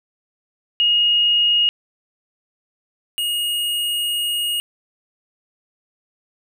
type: tone pair in turn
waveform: sine / square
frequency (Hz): 2868 / 2868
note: F7 / F7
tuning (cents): +45 / +45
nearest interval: unison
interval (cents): 0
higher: neither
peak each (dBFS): -13 / -20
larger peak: first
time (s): 0.8-1.69 / 3.18-4.6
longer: second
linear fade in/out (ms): 0
effects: none